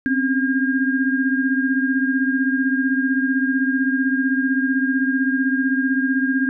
sine tone cluster, 260.8 / 276.5 / 1617 Hz, C4 / C#4 / G#6, -5 / -4 / -47 cents, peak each -19 / -23 / -22 dBFS, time 0.06-6.49 s, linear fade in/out 0 ms, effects none

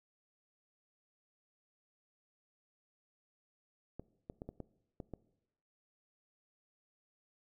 clicks, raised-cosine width 2 ms, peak -30 dBFS, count 7, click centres 3.996 / 4.299 / 4.419 / 4.49 / 4.603 / 5.002 / 5.137 s, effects noise-tail reverb RT60 0.9 s tail -20 dB re dry

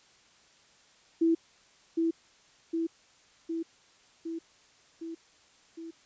sine tone with echo, 329.6 Hz, E4, in tune, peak -21 dBFS, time 1.21-1.35 s, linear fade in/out 10 ms, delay 760 ms, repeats 6, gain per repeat -3 dB, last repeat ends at 5.91 s, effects white hiss -61 dBFS RMS until 6.05 s + resampled to 16000 Hz

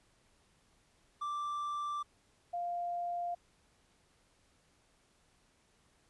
triangle / sine tone pair in turn, 1174.7 / 698.5 Hz, D6 / F5, 0 / 0 cents, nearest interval major sixth, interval 900 cents, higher first, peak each -33 / -34 dBFS, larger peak first, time 1.21-2.03 / 2.53-3.35 s, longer neither, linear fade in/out 10 ms, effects pink hiss -70 dBFS RMS until 6.09 s + resampled to 24000 Hz

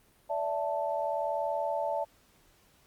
sine chord, D suspended second, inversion none, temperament equal with one note detuned, 578.6 / 659.3 / 880 Hz, D5 / E5 / A5, -26 / 0 / 0 cents, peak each -33 dBFS, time 0.29-2.05 s, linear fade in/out 20 ms, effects pink hiss -64 dBFS RMS until 2.86 s + Opus 32 kbps

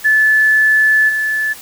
sine tone with level steps, 1736 Hz, A6, 24 cents flat, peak -8 / -14 dBFS, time 0.04-1.54 s, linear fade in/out 20 ms, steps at 1.08 s, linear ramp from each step 20 ms, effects white hiss -35 dBFS RMS until 1.61 s

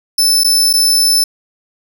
sawtooth tone with dropouts, 5274 Hz, E8, in tune, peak -6 dBFS, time 0.18-1.24 s, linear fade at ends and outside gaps 5 ms, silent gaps 0.436-0.444 / 0.73-0.736 s, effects none

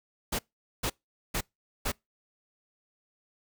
pink noise bursts, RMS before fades -30 dBFS, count 4, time 0.32-1.92 s, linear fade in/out 10 ms, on 70 ms, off 440 ms, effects noise-tail reverb RT60 0.2 s tail -26 dB re dry

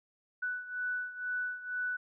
sine beating tone pair, 1486 / 1488.1 Hz, F#6 / F#6, +7 / +9 cents, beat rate 2.1 Hz, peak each -35 / -39 dBFS, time 0.42-1.97 s, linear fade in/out 10 ms, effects none

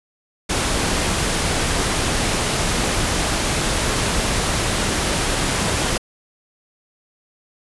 pink noise, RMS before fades -20 dBFS, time 0.49-5.98 s, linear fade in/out 10 ms, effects resampled to 24000 Hz

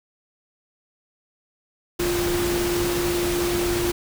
sine tone in noise, 349.2 Hz, F4, in tune, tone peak -22 dBFS, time 1.99-3.92 s, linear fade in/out 10 ms, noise pink, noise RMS -27 dBFS, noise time 1.99-3.92 s, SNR +2 dB, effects none

